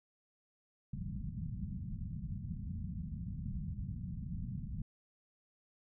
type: low-pass noise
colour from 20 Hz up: white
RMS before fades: -41 dBFS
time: 0.93-4.82 s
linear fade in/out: 5 ms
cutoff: 200 Hz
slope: 48 dB/octave
effects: none